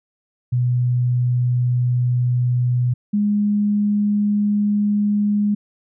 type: tone pair in turn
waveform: sine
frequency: 123.47 / 206.6 Hz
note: B2 / G#3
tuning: 0 / -9 cents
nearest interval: major sixth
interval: 891 cents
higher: second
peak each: -15 dBFS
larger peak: neither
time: 0.52-2.94 / 3.13-5.55 s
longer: neither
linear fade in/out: 10 ms
effects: none